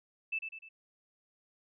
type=tone with echo; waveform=sine; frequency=2637 Hz; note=E7; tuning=in tune; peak=-31 dBFS; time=0.32-0.39 s; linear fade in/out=10 ms; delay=100 ms; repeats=3; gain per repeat=-6 dB; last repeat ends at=0.69 s; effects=none